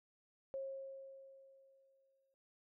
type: tone with exponential decay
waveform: sine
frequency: 540 Hz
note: C#5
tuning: 45 cents flat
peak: -39 dBFS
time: 0.54-2.34 s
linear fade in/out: 0 ms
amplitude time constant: 390 ms
effects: none